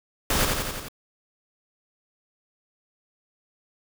pink noise with echo, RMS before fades -23 dBFS, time 0.3-0.45 s, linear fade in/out 2 ms, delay 87 ms, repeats 5, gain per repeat -3 dB, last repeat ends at 0.885 s, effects none

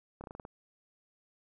slowing click train, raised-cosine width 1 ms, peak -30 dBFS, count 7, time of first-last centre 0.21-0.451 s, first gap 29 ms, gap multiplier 1.13, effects none

